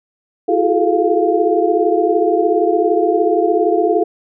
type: tone cluster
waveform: sine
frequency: 333.2 / 366.5 / 419.8 / 437 / 699 Hz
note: E4 / F#4 / G#4 / A4 / F5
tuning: +19 / -16 / +19 / -12 / +1 cents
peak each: -18 dBFS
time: 0.48-4.04 s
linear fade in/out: 10 ms
effects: none